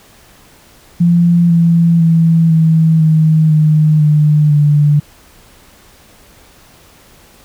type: tone with pitch steps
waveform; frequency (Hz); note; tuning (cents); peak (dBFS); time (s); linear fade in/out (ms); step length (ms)
sine; 171.9 / 168.17 / 164.52 / 160.95 / 157.45 / 154.03 / 150.69 / 147.42; F3 / E3 / E3 / E3 / D#3 / D#3 / D3 / D3; -27 / +35 / -3 / -41 / +21 / -17 / +45 / +7; -6; 1-5; 10; 500
effects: pink hiss -44 dBFS RMS until 7.44 s